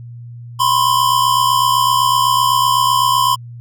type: tone pair together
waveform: square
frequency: 997 / 1064.9 Hz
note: B5 / C6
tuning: +16 / +30 cents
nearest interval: minor second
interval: 114 cents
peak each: -15 dBFS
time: 0.59-3.36 s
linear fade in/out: 20 ms
effects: added 119 Hz sine -30 dBFS peak until 3.6 s